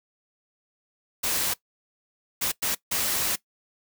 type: noise bursts at uneven times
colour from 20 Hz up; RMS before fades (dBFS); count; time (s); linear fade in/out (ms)
white; -26; 4; 1.23-1.54 / 2.41-2.52 / 2.62-2.75 / 2.91-3.36; 10
effects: noise-tail reverb RT60 0.1 s tail -19 dB re dry